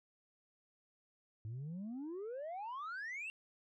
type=exponential sweep; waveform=sine; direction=up; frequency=103.83 to 2775 Hz; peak=-39 dBFS; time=1.45-3.3 s; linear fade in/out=0 ms; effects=tanh soft clip ceiling -40 dBFS